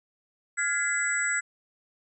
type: tone cluster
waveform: sine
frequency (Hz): 1410 / 1677 / 2023 / 7820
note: F6 / G#6 / B6 / B8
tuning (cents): +16 / +16 / +41 / -18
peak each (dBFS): -30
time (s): 0.57-1.41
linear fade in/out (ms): 20
effects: none